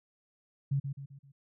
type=tone with echo; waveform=sine; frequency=138.59 Hz; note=C#3; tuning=in tune; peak=-26 dBFS; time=0.71-0.8 s; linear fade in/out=10 ms; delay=130 ms; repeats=4; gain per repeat=-7 dB; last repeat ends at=1.32 s; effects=none